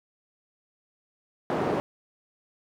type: band-pass noise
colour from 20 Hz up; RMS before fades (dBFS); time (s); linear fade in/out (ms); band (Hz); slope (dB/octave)
white; -27; 1.5-1.8; 0; 180 to 580; 12
effects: none